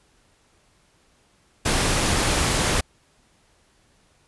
pink noise, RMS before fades -21 dBFS, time 1.65-2.81 s, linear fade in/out 10 ms, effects pink hiss -61 dBFS RMS until 4.27 s + resampled to 24000 Hz

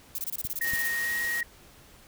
violet noise bursts, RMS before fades -32 dBFS, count 13, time 0.15-0.88 s, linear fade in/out 2 ms, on 34 ms, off 24 ms
clicks, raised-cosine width 5 ms, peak -26 dBFS, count 2, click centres 0.45 / 0.735 s
sine tone with pitch glide, 1864.7 to 1886.4 Hz, A#6 to A#6, 0 to +20 cents, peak -27 dBFS, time 0.61-1.43 s, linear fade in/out 2 ms, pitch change +20 cents, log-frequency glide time 0.93-1.11 s
white noise, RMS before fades -37 dBFS, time 0.64-1.41 s, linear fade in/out 5 ms
effects pink hiss -54 dBFS RMS until 2.07 s

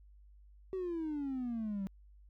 triangle exponential sweep, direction down, 384.4 to 189.6 Hz, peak -32 dBFS, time 0.73-1.87 s, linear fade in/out 0 ms, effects tanh soft clip ceiling -30 dBFS + added 50 Hz sine -56 dBFS peak until 2.29 s

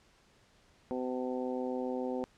harmonic tone, 127.1 Hz, C3, 50 cents flat, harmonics 2 / 3 / 4 / 5 / 6 / 7, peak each -36 / -39 / -37 / -50 / -44 / -47 dBFS, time 0.91-2.24 s, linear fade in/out 0 ms, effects pink hiss -65 dBFS RMS until 2.37 s + low-pass 7000 Hz 12 dB/octave

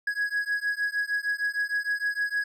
triangle beating tone pair, 1661.2 / 1667.7 Hz, G#6 / G#6, 0 / +7 cents, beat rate 6.5 Hz, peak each -27 / -27 dBFS, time 0.07-2.44 s, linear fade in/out 5 ms, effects none

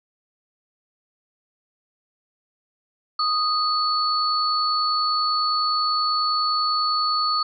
sine tone pair together, 1244.5 / 4435 Hz, D#6 / C#8, 0 / 0 cents, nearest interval octave + minor seventh, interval 2200 cents, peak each -21 / -23 dBFS, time 3.19-7.43 s, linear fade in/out 5 ms, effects none

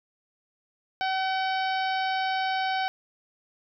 harmonic tone, 760 Hz, F#5, 46 cents sharp, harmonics 1 / 2 / 3 / 4 / 5 / 6 / 7, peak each -26 / -32 / -36 / -38 / -40 / -42 / -43 dBFS, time 1.01-2.88 s, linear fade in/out 0 ms, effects none

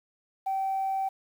sine tone, 773 Hz, G5, 24 cents flat, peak -25 dBFS, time 0.46-1.09 s, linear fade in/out 10 ms, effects tanh soft clip ceiling -22 dBFS + 9-bit

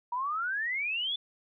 sine exponential sweep, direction up, 945 to 3520 Hz, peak -29 dBFS, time 0.12-1.16 s, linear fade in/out 5 ms, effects none

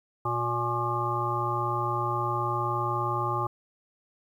harmonic tone with a mistuned harmonic, 119.5 Hz, A#2, 43 cents sharp, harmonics 1 / 3 / 5 / 7 / 9 / 10, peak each -32 / -34 / -39 / -32 / -32 / -31 dBFS, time 0.25-3.47 s, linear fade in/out 5 ms, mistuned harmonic 5, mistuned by -33 cents, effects 10-bit

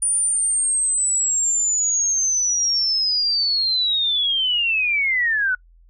sine linear sweep, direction down, 9460 to 1458 Hz, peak -17 dBFS, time 0.02-5.55 s, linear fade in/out 5 ms, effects noise-tail reverb RT60 0.1 s tail -26 dB re dry + added 42 Hz sine -48 dBFS peak until 5.89 s

